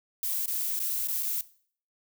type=noise with dropouts; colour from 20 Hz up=violet; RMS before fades=-30 dBFS; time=0.23-1.41 s; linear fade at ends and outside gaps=1 ms; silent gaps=0.459-0.479 / 0.792-0.8 / 1.073-1.084 / 1.226-1.23 s; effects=noise-tail reverb RT60 0.5 s tail -18 dB re dry